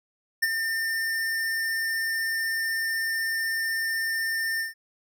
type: tone with ADSR envelope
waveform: square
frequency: 1804 Hz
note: A6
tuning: 43 cents sharp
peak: -19 dBFS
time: 0.42-4.74 s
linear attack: 12 ms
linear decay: 33 ms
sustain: -7 dB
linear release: 140 ms
effects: none